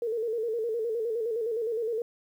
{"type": "tone with vibrato", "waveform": "sine", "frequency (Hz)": 454.9, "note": "A#4", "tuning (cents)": -42, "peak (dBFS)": -27, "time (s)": [0.02, 2.02], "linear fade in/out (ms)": 2, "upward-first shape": "square", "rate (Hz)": 9.7, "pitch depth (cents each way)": 67, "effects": ["10-bit"]}